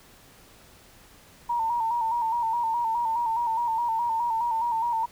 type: tone with vibrato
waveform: sine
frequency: 925 Hz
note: A#5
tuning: 14 cents flat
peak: -23 dBFS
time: 1.49-5.06 s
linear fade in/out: 10 ms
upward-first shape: square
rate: 4.8 Hz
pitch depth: 50 cents each way
effects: pink hiss -53 dBFS RMS until 5.11 s